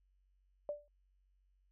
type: tone with exponential decay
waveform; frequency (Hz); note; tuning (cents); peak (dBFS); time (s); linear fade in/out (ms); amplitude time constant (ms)
sine; 587.3; D5; 0; -33; 0.69-0.88; 1; 41
effects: added 47 Hz sine -70 dBFS peak until 1.71 s